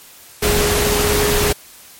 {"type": "tone in noise", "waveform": "sine", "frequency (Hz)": 414.8, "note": "G#4", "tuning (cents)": -2, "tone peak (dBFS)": -18, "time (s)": [0.42, 1.53], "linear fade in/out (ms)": 10, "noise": "pink", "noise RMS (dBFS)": -17, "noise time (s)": [0.42, 1.53], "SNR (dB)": -4, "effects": ["white hiss -42 dBFS RMS until 1.99 s", "MP3 64 kbps"]}